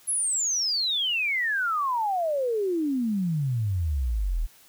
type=exponential sweep; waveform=sine; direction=down; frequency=11175 to 36.52 Hz; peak=-23 dBFS; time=0.07-4.47 s; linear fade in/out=20 ms; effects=white hiss -55 dBFS RMS until 4.68 s